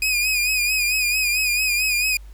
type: tone with vibrato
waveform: sawtooth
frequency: 2478 Hz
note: D#7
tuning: 8 cents flat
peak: -15 dBFS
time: 0.02-2.17 s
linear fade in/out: 2 ms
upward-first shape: sine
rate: 4.5 Hz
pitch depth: 58 cents each way
effects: added 50 Hz sine -37 dBFS peak until 2.33 s + pink hiss -56 dBFS RMS until 2.33 s